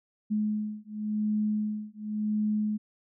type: beating tone pair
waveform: sine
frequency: 211.8 / 212.72 Hz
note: G#3 / G#3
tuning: +34 / +42 cents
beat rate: 0.92 Hz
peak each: -30 dBFS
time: 0.3-2.78 s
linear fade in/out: 20 ms
effects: none